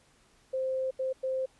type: tone bursts at uneven times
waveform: sine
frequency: 523.3 Hz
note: C5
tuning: in tune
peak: -28 dBFS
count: 3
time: 0.53-0.91 / 0.99-1.13 / 1.23-1.46 s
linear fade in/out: 10 ms
effects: pink hiss -64 dBFS RMS until 1.59 s + resampled to 24000 Hz